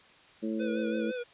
harmonic tone, 110.1 Hz, A2, 2 cents sharp, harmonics 2 / 3 / 4 / 5, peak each -32 / -34 / -41 / -41 dBFS, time 0.42-1.12 s, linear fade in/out 20 ms
square tone with vibrato, 493.9 Hz, B4, in tune, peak -34 dBFS, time 0.59-1.24 s, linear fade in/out 20 ms, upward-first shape sine, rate 6 Hz, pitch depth 51 cents each way
effects white hiss -57 dBFS RMS until 1.33 s + resampled to 8000 Hz

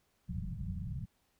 white low-pass noise, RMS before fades -39 dBFS, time 0.28-1.06 s, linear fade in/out 20 ms, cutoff 190 Hz, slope 96 dB/octave, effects pink hiss -75 dBFS RMS until 1.39 s

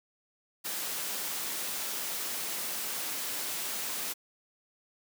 white high-pass noise, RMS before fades -35 dBFS, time 0.64-4.14 s, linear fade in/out 20 ms, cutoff 190 Hz, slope 12 dB/octave, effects none

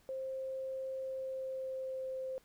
sine tone with pitch glide, 528 to 522.8 Hz, C5 to C5, +16 to -1 cents, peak -37 dBFS, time 0.09-2.38 s, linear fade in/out 0 ms, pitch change -17 cents, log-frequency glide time 0.97-2.18 s, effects pink hiss -68 dBFS RMS until 2.44 s

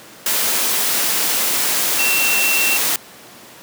sine tone in noise, 2709 Hz, E7, 47 cents sharp, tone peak -17 dBFS, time 1.99-2.77 s, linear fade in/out 2 ms, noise white, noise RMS -18 dBFS, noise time 0.26-2.96 s, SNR -2 dB, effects pink hiss -40 dBFS RMS until 3.62 s + high-pass 200 Hz 12 dB/octave

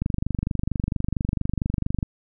click train, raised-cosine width 5 ms, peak -11 dBFS, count 50, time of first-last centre 0.02-2.028 s, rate 24.4 Hz, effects none

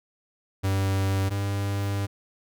45% pulse tone pair in turn, 96.9 / 99.8 Hz, G2 / G2, -20 / +32 cents, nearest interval minor second, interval 52 cents, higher second, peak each -22 / -25 dBFS, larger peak first, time 0.63-1.3 / 1.3-2.07 s, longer second, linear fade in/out 20 ms, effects none

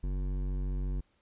sine tone with hard clipping, 47.21 Hz, F#1, 36 cents sharp, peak -32 dBFS, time 0.03-1.01 s, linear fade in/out 10 ms, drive 13 dB, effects pink hiss -72 dBFS RMS until 1.21 s + resampled to 8000 Hz

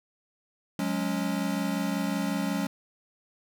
square chord, F# suspended second, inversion none, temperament equal with one note detuned, 182.24 / 207.7 / 277.2 Hz, F#3 / G#3 / C#4, -26 / 0 / 0 cents, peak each -32 dBFS, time 0.79-2.67 s, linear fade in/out 2 ms, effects none

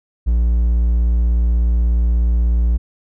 triangle tone, 58.27 Hz, A#1, in tune, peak -10 dBFS, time 0.26-2.78 s, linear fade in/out 20 ms, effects none

